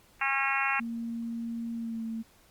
harmonic tone, 272.3 Hz, C#4, 31 cents flat, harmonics 3 / 4 / 5 / 6 / 7 / 8 / 9 / 10, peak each -34 / -34 / -34 / -34 / -34 / -34 / -34 / -34 dBFS, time 0.21-0.8 s, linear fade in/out 5 ms
sine tone with pitch glide, 231.5 to 225.2 Hz, A#3 to A3, -12 to +40 cents, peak -32 dBFS, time 0.79-2.23 s, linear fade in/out 20 ms, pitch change -48 cents, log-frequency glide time 1.75-2.03 s
effects pink hiss -61 dBFS RMS until 2.5 s + Opus 48 kbps

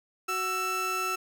30% pulse tone pair together, 371.4 / 1325.8 Hz, F#4 / E6, +7 / +10 cents, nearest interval octave + minor seventh, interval 2203 cents, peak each -33 / -26 dBFS, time 0.28-1.16 s, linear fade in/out 10 ms, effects none

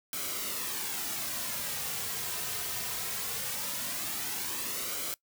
white noise with flanger, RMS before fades -35 dBFS, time 0.13-5.14 s, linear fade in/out 0 ms, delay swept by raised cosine 1.1 to 3.6 ms, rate 0.2 Hz, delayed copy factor -0.55, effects noise-tail reverb RT60 0.1 s tail -21 dB re dry

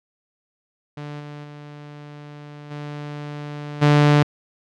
sawtooth tone with level steps, 147.1 Hz, D3, 3 cents sharp, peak -27 / -30 / -33 / -26 / -8 dBFS, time 0.97-4.23 s, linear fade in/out 5 ms, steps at 1.19 / 1.43 / 2.7 / 3.81 s, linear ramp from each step 20 ms, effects low-pass 4000 Hz 12 dB/octave

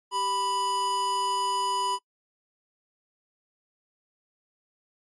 square tone pair together, 390.6 / 990 Hz, G4 / B5, -6 / +4 cents, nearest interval octave + major third, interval 1610 cents, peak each -38 / -26 dBFS, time 0.11-1.99 s, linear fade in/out 50 ms, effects noise-tail reverb RT60 0.1 s tail -24 dB re dry + MP3 48 kbps

